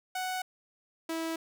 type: tone pair in turn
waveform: sawtooth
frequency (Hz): 742 / 326.3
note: F#5 / E4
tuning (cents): +5 / -18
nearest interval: octave + major second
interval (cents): 1423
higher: first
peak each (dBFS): -28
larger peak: neither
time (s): 0.15-0.42 / 1.09-1.36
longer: neither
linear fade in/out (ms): 5
effects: none

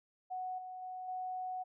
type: tone with level steps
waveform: sine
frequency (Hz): 740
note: F#5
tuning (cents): 0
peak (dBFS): -37 / -43 / -41 / -37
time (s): 0.3-1.64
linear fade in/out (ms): 20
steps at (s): 0.58 / 0.82 / 1.08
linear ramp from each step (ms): 5
effects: none

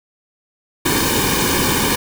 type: noise with comb filter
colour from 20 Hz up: pink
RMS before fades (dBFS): -17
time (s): 0.85-1.96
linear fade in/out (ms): 10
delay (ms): 1.5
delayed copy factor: -0.8
effects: none

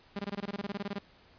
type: tone bursts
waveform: sawtooth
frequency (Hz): 201.2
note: G3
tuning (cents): +45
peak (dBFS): -29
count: 16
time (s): 0.16-0.987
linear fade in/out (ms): 5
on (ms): 32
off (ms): 21
effects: pink hiss -60 dBFS RMS until 1.38 s + resampled to 11025 Hz

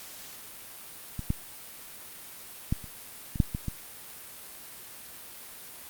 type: clicks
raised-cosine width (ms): 5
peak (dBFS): -21 / -13 / -13 / -30 / -22 / -8 / -18 / -18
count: 8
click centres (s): 1.193 / 1.304 / 2.725 / 2.842 / 3.358 / 3.402 / 3.549 / 3.683
effects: white hiss -45 dBFS RMS until 5.89 s + Opus 48 kbps

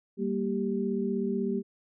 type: tone cluster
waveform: sine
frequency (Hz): 195.6 / 231.7 / 391.7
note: G3 / A#3 / G4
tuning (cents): -4 / -10 / -1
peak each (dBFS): -31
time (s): 0.17-1.63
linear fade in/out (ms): 50
effects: none

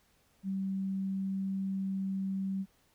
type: tone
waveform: sine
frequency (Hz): 192.8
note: G3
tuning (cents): -28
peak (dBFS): -31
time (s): 0.43-2.66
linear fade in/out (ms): 50
effects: pink hiss -69 dBFS RMS until 2.94 s

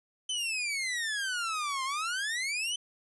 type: exponential two-way sweep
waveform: sawtooth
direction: down then up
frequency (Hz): 3081 to 1037 to 3081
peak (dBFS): -27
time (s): 0.29-2.76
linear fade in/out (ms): 5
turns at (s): 1.84
effects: resampled to 24000 Hz

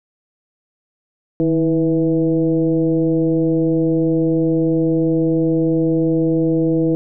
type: tone with frequency modulation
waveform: sine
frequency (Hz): 324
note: E4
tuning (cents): -30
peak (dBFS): -13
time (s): 1.4-6.95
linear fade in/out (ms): 0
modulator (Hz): 167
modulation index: 1
effects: none

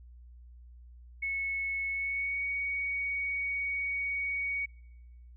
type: tone with pitch glide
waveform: sine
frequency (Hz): 2200 to 2241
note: C#7 to C#7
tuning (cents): -14 to +18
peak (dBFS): -30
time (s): 1.22-4.66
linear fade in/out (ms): 10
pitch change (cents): +32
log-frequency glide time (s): 1.9-2.43
effects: noise-tail reverb RT60 1.0 s tail -26 dB re dry + added 60 Hz sine -49 dBFS peak until 5.36 s

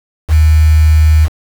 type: tone with quantisation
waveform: sine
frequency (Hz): 77.78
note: D#2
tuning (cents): 0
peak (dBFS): -4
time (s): 0.28-1.29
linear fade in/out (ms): 50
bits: 4
effects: none

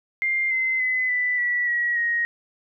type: tone with pitch steps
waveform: sine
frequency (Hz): 2100 / 2062 / 2024 / 1986.7 / 1950.3 / 1914.6 / 1879.6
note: C7 / C7 / B6 / B6 / B6 / A#6 / A#6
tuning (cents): +6 / -26 / +42 / +10 / -22 / +46 / +14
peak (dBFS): -20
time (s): 0.22-2.25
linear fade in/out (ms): 0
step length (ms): 290
effects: none

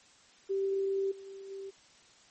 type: tone with level steps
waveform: sine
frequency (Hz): 390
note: G4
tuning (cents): -9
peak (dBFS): -28 / -45 / -43 / -39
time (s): 0.49-1.71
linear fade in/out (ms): 20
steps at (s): 1.11 / 1.26 / 1.5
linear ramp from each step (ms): 10
effects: white hiss -60 dBFS RMS until 2.3 s + MP3 32 kbps

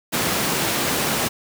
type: high-pass noise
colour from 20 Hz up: pink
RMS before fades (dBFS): -22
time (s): 0.12-1.29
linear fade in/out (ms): 20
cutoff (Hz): 150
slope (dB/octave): 12
effects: none

